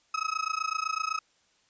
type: tone with amplitude modulation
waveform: 35% pulse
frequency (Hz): 1279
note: D#6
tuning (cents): +47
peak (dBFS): -23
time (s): 0.14-1.19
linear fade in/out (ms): 5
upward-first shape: sine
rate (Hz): 27.9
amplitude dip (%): 95
effects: white hiss -67 dBFS RMS until 1.69 s + resampled to 16000 Hz